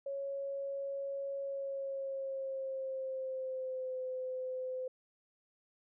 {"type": "tone with pitch glide", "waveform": "sine", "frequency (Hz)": [553, 513], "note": ["C#5", "C5"], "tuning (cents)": [-4, -34], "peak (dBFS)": -36, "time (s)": [0.06, 4.88], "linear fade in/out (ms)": 5, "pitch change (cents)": -130, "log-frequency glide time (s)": [1.41, 3.99], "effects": []}